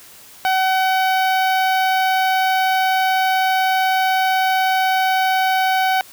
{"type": "tone with notch filter", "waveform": "sawtooth", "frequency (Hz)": 756, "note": "F#5", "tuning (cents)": 37, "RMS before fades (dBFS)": -17, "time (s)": [0.45, 6.01], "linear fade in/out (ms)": 0, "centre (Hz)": 8000, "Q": 0.52, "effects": ["white hiss -43 dBFS RMS until 6.12 s"]}